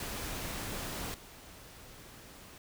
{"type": "noise with level steps", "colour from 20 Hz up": "pink", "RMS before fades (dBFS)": [-39, -52], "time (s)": [0, 2.58], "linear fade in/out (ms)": 2, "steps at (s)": 1.14, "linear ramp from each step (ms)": 2, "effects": []}